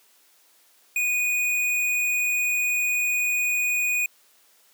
square tone, 2471 Hz, D#7, 13 cents flat, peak -22 dBFS, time 0.96-4.06 s, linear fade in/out 2 ms, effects white hiss -59 dBFS RMS until 4.73 s + high-pass 300 Hz 12 dB/octave

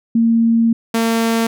sine / sawtooth tone pair in turn, 229.3 / 227.7 Hz, A#3 / A#3, -28 / -40 cents, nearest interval unison, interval 12 cents, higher first, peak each -10 dBFS, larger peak neither, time 0.15-0.73 / 0.94-1.47 s, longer first, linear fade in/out 5 ms, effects none

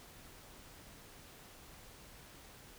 silence, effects pink hiss -56 dBFS RMS until 2.78 s

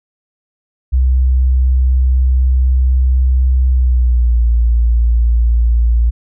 sine tone with pitch glide, 64 to 58.01 Hz, C2 to A#1, -38 to -8 cents, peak -8 dBFS, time 0.92-6.11 s, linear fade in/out 20 ms, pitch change -170 cents, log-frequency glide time 3.68-4.45 s, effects none

